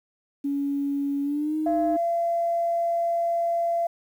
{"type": "tone with pitch glide", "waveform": "sine", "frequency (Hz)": [281.6, 310.7], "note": ["C#4", "D#4"], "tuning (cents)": [27, -2], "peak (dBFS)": -23, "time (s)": [0.44, 1.97], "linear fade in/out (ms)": 10, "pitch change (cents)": 171, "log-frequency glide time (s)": [1.23, 1.56]}
{"type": "tone", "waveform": "sine", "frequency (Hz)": 681, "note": "F5", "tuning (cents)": -44, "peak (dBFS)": -21, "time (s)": [1.66, 3.87], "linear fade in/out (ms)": 5}
{"effects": ["tanh soft clip ceiling -14 dBFS", "9-bit"]}